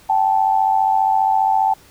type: tone pair together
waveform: sine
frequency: 775.1 / 870 Hz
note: G5 / A5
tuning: -20 / -20 cents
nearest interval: major second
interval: 200 cents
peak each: -16 dBFS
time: 0.09-1.74 s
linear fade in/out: 10 ms
effects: pink hiss -48 dBFS RMS until 1.9 s